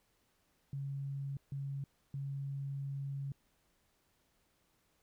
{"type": "tone bursts at uneven times", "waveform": "sine", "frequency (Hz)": 138.59, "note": "C#3", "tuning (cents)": 0, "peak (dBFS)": -37, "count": 3, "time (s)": [[0.73, 1.37], [1.52, 1.84], [2.14, 3.32]], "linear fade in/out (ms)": 2, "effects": ["pink hiss -75 dBFS RMS until 5.02 s"]}